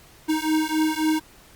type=beating tone pair; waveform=square; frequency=311.1 / 314.8 Hz; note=D#4 / D#4; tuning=0 / +20 cents; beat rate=3.7 Hz; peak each=-24 dBFS; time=0.28-1.2 s; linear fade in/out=20 ms; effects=pink hiss -51 dBFS RMS until 1.55 s + Opus 48 kbps